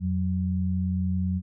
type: tone pair together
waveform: sine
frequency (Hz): 87.31 / 185.12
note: F2 / F#3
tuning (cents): 0 / +1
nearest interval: octave + minor second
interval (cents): 1301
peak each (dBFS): -26 / -26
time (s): 0-1.42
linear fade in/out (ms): 50
effects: none